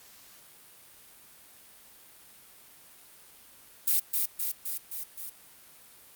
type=noise with echo; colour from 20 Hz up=violet; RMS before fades=-24 dBFS; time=3.87-4 s; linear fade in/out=10 ms; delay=260 ms; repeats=5; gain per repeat=-3 dB; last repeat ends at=5.3 s; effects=white hiss -54 dBFS RMS until 6.15 s + Opus 48 kbps